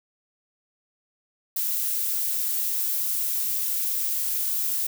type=noise; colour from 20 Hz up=violet; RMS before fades=-26 dBFS; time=1.56-4.87 s; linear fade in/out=5 ms; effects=none